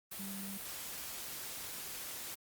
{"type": "tone in noise", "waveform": "sine", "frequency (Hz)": 196, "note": "G3", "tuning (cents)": 0, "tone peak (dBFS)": -43, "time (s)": [0.19, 0.58], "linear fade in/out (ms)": 10, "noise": "white", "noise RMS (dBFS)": -44, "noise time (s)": [0.11, 2.35], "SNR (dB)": -2, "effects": ["Opus 32 kbps"]}